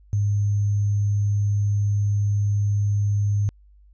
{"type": "tone with sample-and-hold", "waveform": "sine", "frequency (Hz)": 102.4, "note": "G#2", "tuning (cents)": -24, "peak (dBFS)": -18, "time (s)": [0.13, 3.49], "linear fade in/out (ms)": 0, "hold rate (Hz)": 6300, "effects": ["added 50 Hz sine -49 dBFS peak until 3.93 s", "resampled to 16000 Hz"]}